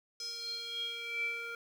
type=tone with band-pass filter sweep; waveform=square; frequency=466.2 Hz; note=A#4; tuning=in tune; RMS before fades=-39 dBFS; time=0.2-1.55 s; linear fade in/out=2 ms; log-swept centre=5400 to 1800 Hz; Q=9.1; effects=10-bit